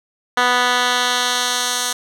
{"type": "tone with band-pass filter sweep", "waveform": "10% pulse", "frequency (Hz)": 246.9, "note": "B3", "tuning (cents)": 0, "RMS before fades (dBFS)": -18, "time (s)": [0.37, 1.93], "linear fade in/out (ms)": 5, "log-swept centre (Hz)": [1900, 6800], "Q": 0.84, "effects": []}